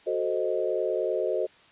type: chord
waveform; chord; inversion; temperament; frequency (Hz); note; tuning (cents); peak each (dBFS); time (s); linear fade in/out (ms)
sine; F# diminished seventh; none; equal; 370 / 440 / 523.3 / 622.3; F#4 / A4 / C5 / Eb5; 0 / 0 / 0 / 0; -30; 0.06-1.47; 20
effects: white hiss -56 dBFS RMS until 1.71 s + resampled to 8000 Hz